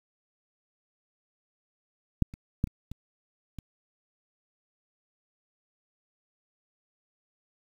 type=clicks; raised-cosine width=5 ms; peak=-9 / -30 / -12 / -30 / -26 / -27 dBFS; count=6; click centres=2.223 / 2.339 / 2.641 / 2.673 / 2.916 / 3.587 s; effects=8-bit